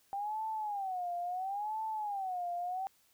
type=tone with vibrato; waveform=sine; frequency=784 Hz; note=G5; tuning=in tune; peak=-34 dBFS; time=0.13-2.87 s; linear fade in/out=0 ms; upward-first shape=sine; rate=0.73 Hz; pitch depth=200 cents each way; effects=white hiss -69 dBFS RMS until 3.13 s